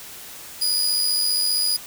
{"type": "tone with amplitude modulation", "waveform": "sawtooth", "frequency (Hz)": 4912, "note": "D#8", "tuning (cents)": -23, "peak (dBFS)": -14, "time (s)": [0.61, 1.77], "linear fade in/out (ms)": 10, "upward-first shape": "sine", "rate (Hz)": 95.1, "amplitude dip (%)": 45, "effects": ["white hiss -39 dBFS RMS until 1.86 s"]}